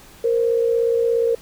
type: tone pair together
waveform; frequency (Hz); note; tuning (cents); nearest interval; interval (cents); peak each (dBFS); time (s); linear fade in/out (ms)
sine; 463.9 / 520.9; A#4 / C5; -8 / -8; major second; 200; -16 / -24; 0.24-1.35; 5
effects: pink hiss -46 dBFS RMS until 1.41 s